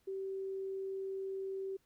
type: tone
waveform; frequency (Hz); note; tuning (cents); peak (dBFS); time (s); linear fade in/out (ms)
sine; 385.8; G4; -28; -37; 0.07-1.77; 10
effects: pink hiss -75 dBFS RMS until 1.85 s